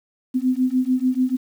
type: beating tone pair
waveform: sine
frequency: 252.4 / 259.2 Hz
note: B3 / C4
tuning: +38 / -16 cents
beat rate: 6.8 Hz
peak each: -20 dBFS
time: 0.34-1.37 s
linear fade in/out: 20 ms
effects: 8-bit